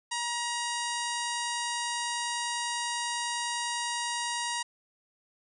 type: harmonic tone with a mistuned harmonic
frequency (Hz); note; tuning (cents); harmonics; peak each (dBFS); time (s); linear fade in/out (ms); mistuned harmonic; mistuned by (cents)
950; A#5; +33; 1 / 2 / 3 / 4 / 5 / 6 / 7 / 8 / 9 / 10; -34 / -37 / -39 / -40 / -41 / -42 / -42 / -43 / -44 / -44; 0.11-4.63; 10; 10; -46
effects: none